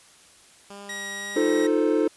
10% pulse tone with vibrato, 200.1 Hz, G3, 36 cents sharp, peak -31 dBFS, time 0.7-1.66 s, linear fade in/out 2 ms, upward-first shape triangle, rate 2 Hz, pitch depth 12 cents each way
sawtooth tone, 1900 Hz, A#6, 33 cents sharp, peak -28 dBFS, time 0.89-1.67 s, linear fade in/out 5 ms
triangle chord, F dominant seventh, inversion third, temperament equal with one note detuned, 309.5 / 349.2 / 440 / 523.3 Hz, Eb4 / F4 / A4 / C5, -9 / 0 / 0 / 0 cents, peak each -21 / -24 / -21 / -26 dBFS, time 1.36-2.08 s, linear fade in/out 5 ms
effects white hiss -53 dBFS RMS until 2.16 s + resampled to 24000 Hz

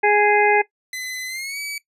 harmonic tone, 415.3 Hz, G#4, in tune, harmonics 1 / 2 / 4 / 5 / 6, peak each -18 / -17 / -22 / -21 / -25 dBFS, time 0.03-0.62 s, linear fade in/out 10 ms
sawtooth tone with pitch glide, 2023 to 2284 Hz, B6 to D7, +41 to -49 cents, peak -24 dBFS, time 0.93-1.78 s, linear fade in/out 2 ms, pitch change +210 cents, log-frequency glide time 1.27-1.59 s
effects noise-tail reverb RT60 0.1 s tail -17 dB re dry + resampled to 32000 Hz

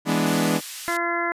sawtooth chord, E dominant seventh, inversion none, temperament equal, 164.81 / 207.7 / 246.9 / 293.7 Hz, E3 / G#3 / B3 / D4, 0 / 0 / 0 / 0 cents, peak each -21 dBFS, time 0.05-0.61 s, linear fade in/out 50 ms
white band-pass noise, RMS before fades -36 dBFS, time 0.26-0.97 s, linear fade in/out 2 ms, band 1800 to 11000 Hz, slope 12 dB/octave
harmonic tone, 342.4 Hz, F4, 34 cents flat, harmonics 1 / 2 / 3 / 4 / 5 / 6, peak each -29 / -29 / -29 / -29 / -29 / -29 dBFS, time 0.88-1.32 s, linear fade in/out 0 ms
effects resampled to 32000 Hz

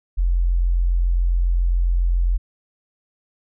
sine tone, 43.65 Hz, F1, in tune, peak -15 dBFS, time 0.17-2.38 s, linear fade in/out 20 ms, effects none

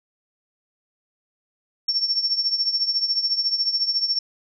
sine tone with tremolo, 5450 Hz, F8, 43 cents flat, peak -16 dBFS, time 1.88-4.19 s, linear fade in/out 5 ms, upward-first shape triangle, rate 14 Hz, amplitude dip 80%, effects none

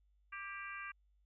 harmonic tone with a mistuned harmonic, 392 Hz, G4, in tune, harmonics 3 / 4 / 5 / 6 / 7, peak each -48 / -48 / -52 / -49 / -54 dBFS, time 0.32-0.92 s, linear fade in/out 10 ms, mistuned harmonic 4, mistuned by +35 cents, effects added 50 Hz sine -69 dBFS peak until 1.25 s

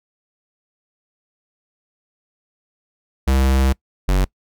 square tone pair in turn, 66.4 / 46.95 Hz, C2 / F#1, +26 / +26 cents, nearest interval tritone, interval 600 cents, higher first, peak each -14 dBFS, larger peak neither, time 3.27-3.73 / 4.08-4.25 s, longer first, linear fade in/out 10 ms, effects noise-tail reverb RT60 0.1 s tail -24 dB re dry

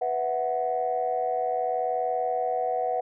sine chord, B suspended fourth, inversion none, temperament equal, 493.9 / 659.3 / 740 Hz, B4 / E5 / F#5, 0 / 0 / 0 cents, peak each -29 / -30 / -26 dBFS, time 0.01-3.01 s, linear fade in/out 10 ms, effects tanh soft clip ceiling -16 dBFS

